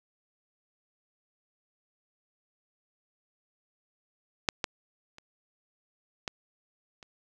clicks, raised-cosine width 0.2 ms, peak -6 / -11 / -30 / -15 / -30 dBFS, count 5, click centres 4.488 / 4.642 / 5.184 / 6.278 / 7.028 s, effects none

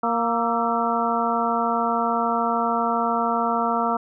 harmonic tone with a mistuned harmonic, 233.1 Hz, A#3, in tune, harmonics 1 / 2 / 3 / 4 / 5 / 6, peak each -27 / -29 / -25 / -26 / -27 / -27 dBFS, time 0.03-3.97 s, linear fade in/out 5 ms, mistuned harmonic 6, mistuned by -79 cents, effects none

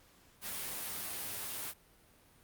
white noise with comb filter, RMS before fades -40 dBFS, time 0.41-1.74 s, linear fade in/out 50 ms, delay 9.9 ms, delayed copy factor +0.65, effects pink hiss -64 dBFS RMS until 2.43 s + Opus 48 kbps

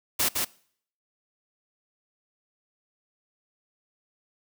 white noise with echo, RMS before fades -24 dBFS, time 0.19-0.29 s, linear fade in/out 10 ms, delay 160 ms, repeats 1, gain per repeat -3 dB, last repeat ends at 0.45 s, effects noise-tail reverb RT60 0.6 s tail -23 dB re dry

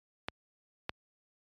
clicks, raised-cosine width 0.3 ms, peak -17 dBFS, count 2, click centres 0.285 / 0.894 s, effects high-pass 60 Hz 12 dB/octave + MP3 96 kbps

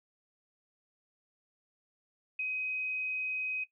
sine tone, 2521 Hz, D#7, 22 cents sharp, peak -31 dBFS, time 2.39-3.64 s, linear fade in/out 5 ms, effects noise-tail reverb RT60 0.1 s tail -17 dB re dry

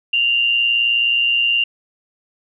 sine tone pair together, 2784 / 2903 Hz, F7 / F#7, -6 / -34 cents, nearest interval minor second, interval 72 cents, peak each -14 / -23 dBFS, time 0.13-1.64 s, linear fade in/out 5 ms, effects none

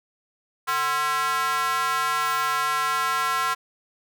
square tone with high-pass filter, 150.1 Hz, D3, 38 cents sharp, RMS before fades -24 dBFS, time 0.67-3.55 s, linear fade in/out 20 ms, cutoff 1200 Hz, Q 4.1, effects none

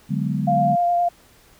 sine chord, G# half-diminished seventh, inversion second, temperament equal, 146.83 / 185 / 207.7 / 246.9 Hz, D3 / F#3 / G#3 / B3, 0 / 0 / 0 / 0 cents, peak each -24 / -26 / -25 / -30 dBFS, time 0.09-0.76 s, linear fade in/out 20 ms
sine tone with vibrato, 698.5 Hz, F5, in tune, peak -16 dBFS, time 0.47-1.09 s, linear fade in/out 10 ms, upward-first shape sine, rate 9.6 Hz, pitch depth 14 cents each way
effects pink hiss -53 dBFS RMS until 1.59 s

